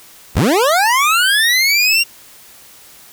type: linear sweep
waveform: 25% pulse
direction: up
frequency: 41.1 to 2800 Hz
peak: -7 dBFS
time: 0.35-2.04 s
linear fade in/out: 20 ms
effects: white hiss -42 dBFS RMS until 3.12 s